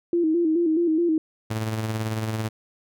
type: tone with vibrato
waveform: sine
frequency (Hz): 329.6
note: E4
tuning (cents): 0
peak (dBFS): -18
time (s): 0.13-1.18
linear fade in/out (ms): 2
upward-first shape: square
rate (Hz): 4.7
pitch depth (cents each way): 74
type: tone with tremolo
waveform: sawtooth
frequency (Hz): 110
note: A2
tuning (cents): 0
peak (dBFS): -19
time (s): 1.5-2.49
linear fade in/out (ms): 10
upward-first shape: triangle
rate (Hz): 18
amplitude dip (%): 50
effects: none